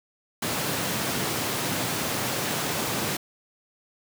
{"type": "high-pass noise", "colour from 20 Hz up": "pink", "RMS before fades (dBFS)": -28, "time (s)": [0.42, 3.17], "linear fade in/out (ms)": 5, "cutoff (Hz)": 110, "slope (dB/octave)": 24, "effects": []}